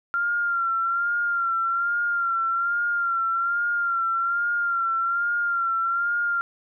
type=tone with vibrato; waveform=sine; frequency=1383 Hz; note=F6; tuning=17 cents flat; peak=-21 dBFS; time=0.14-6.41 s; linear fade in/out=0 ms; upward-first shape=sine; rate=1.2 Hz; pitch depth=42 cents each way; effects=none